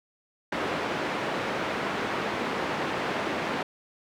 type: band-pass noise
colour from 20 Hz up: pink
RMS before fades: -30 dBFS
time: 0.52-3.63 s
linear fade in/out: 5 ms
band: 250 to 2300 Hz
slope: 12 dB/octave
effects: none